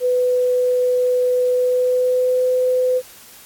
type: tone with pitch glide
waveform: sine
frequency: 498.8 to 505.8 Hz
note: B4 to B4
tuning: +17 to +41 cents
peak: -14 dBFS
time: 0-3.02 s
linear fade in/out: 50 ms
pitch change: +24 cents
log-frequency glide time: 1.52-2.46 s
effects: white hiss -43 dBFS RMS until 3.45 s + AAC 64 kbps